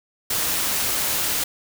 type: noise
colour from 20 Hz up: white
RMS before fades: -23 dBFS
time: 0.3-1.44 s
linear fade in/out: 5 ms
effects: none